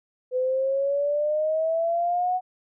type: exponential sweep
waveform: sine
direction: up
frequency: 502 to 742 Hz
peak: -21 dBFS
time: 0.31-2.41 s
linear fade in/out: 50 ms
effects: none